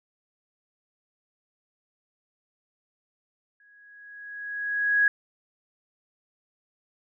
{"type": "tone with exponential growth", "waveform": "sine", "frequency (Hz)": 1661.2, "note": "G#6", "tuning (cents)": 0, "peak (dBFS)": -16, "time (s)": [3.6, 5.08], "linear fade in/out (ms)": 2, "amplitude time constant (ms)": 320, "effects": []}